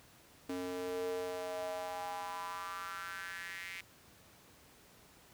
square tone with high-pass filter sweep, 90.5 Hz, F#2, 38 cents flat, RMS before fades -41 dBFS, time 0.49-3.81 s, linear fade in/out 5 ms, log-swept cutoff 320 to 2200 Hz, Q 4.8, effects pink hiss -61 dBFS RMS until 5.33 s + high-pass 60 Hz 12 dB/octave

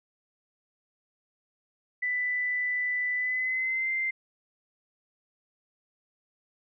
sine tone with pitch glide, 1988 to 2086 Hz, B6 to C7, +11 to -6 cents, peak -26 dBFS, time 2.02-4.11 s, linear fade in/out 10 ms, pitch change +83 cents, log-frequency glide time 3.15-3.91 s, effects none

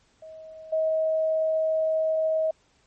sine tone with level steps, 635 Hz, D#5, 35 cents sharp, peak -40 / -21 dBFS, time 0.22-2.51 s, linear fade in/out 5 ms, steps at 0.72 s, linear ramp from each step 10 ms, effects pink hiss -64 dBFS RMS until 2.86 s + MP3 32 kbps

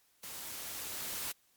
white noise with level ramp, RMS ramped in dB -45 to -38 dBFS, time 0.23-1.32 s, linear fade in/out 5 ms, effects white hiss -70 dBFS RMS until 1.56 s + MP3 96 kbps

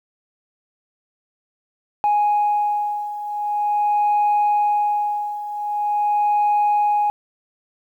sine beating tone pair, 830.6 / 831.04 Hz, G#5 / G#5, 0 / +1 cents, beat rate 0.44 Hz, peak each -21 / -17 dBFS, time 2.04-7.1 s, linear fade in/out 0 ms, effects tanh soft clip ceiling -12 dBFS + 9-bit

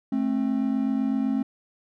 triangle tone pair together, 218 / 265.9 Hz, A3 / C4, -16 / +28 cents, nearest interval minor third, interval 344 cents, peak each -24 / -22 dBFS, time 0.12-1.43 s, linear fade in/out 5 ms, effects none

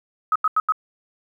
sine tone bursts, 1271 Hz, D#6, 36 cents sharp, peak -15 dBFS, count 4, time 0.32-0.722 s, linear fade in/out 2 ms, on 36 ms, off 86 ms, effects 9-bit

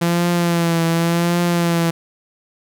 sawtooth tone with vibrato, 169.8 Hz, F3, 48 cents flat, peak -11 dBFS, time 0.01-1.91 s, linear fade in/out 10 ms, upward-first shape triangle, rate 0.89 Hz, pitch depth 47 cents each way, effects none

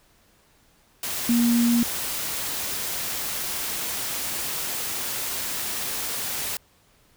sine tone in noise, 236.4 Hz, A#3, 24 cents sharp, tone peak -17 dBFS, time 1.29-1.83 s, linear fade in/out 2 ms, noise white, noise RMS -29 dBFS, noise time 1.03-6.57 s, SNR +9 dB, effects pink hiss -60 dBFS RMS until 7.16 s

